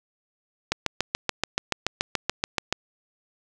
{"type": "click train", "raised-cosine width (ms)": 0.2, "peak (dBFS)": -5, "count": 15, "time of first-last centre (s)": [0.72, 2.726], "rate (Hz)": 6.98, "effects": []}